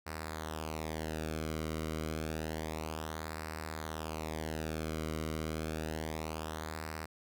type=tone with flanger; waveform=sawtooth; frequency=78.7 Hz; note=D#2; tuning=20 cents sharp; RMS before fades=-39 dBFS; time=0.06-7.06 s; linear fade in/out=10 ms; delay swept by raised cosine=0.3 to 1.17 ms; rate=0.29 Hz; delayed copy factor=-0.7; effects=none